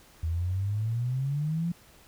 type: exponential sweep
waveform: sine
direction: up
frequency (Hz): 79.4 to 174.61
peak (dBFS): -26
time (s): 0.23-1.72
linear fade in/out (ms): 5
effects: pink hiss -56 dBFS RMS until 2.07 s